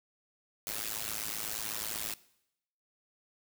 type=noise with amplitude modulation; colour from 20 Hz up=white; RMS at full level=-33 dBFS; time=0.67-2.14 s; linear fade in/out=0 ms; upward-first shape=sine; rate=108 Hz; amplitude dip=100%; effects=noise-tail reverb RT60 0.8 s tail -20 dB re dry